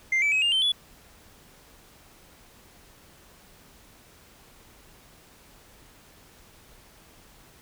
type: tone with pitch steps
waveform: sine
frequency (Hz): 2093 / 2309 / 2547 / 2810 / 3100 / 3420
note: C7 / D7 / D#7 / F7 / G7 / A7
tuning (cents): 0 / -30 / +40 / +10 / -20 / -50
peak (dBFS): -18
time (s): 0.12-0.72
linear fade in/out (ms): 5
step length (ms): 100
effects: tanh soft clip ceiling -19 dBFS + pink hiss -54 dBFS RMS until 7.61 s